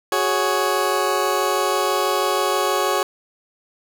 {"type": "chord", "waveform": "20% pulse", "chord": "F# suspended second", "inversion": "none", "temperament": "just", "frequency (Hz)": [370, 416.2, 555], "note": ["F#4", "G#4", "C#5"], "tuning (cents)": [0, 4, 2], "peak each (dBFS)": -18, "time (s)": [0.12, 3.03], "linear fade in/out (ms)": 2, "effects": []}